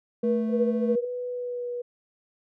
triangle tone, 220 Hz, A3, in tune, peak -23 dBFS, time 0.23-0.96 s, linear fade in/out 10 ms
sine tone with tremolo, 480 Hz, B4, 49 cents flat, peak -21 dBFS, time 0.23-1.05 s, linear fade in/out 5 ms, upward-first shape triangle, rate 3.2 Hz, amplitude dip 90%
sine tone with pitch glide, 493.9 to 485.7 Hz, B4 to B4, 0 to -29 cents, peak -29 dBFS, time 0.49-1.82 s, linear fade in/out 10 ms, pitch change -29 cents, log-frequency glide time 1.3-1.7 s
effects none

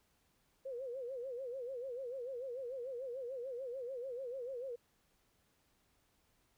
sine tone with vibrato, 507 Hz, B4, 45 cents sharp, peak -40 dBFS, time 0.65-4.76 s, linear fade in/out 10 ms, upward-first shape sine, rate 6.8 Hz, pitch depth 130 cents each way, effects pink hiss -75 dBFS RMS until 6.57 s

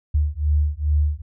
sine beating tone pair, 73.42 / 75.82 Hz, D2 / D#2, 0 / -44 cents, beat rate 2.4 Hz, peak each -20 dBFS, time 0.14-1.22 s, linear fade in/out 10 ms, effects none

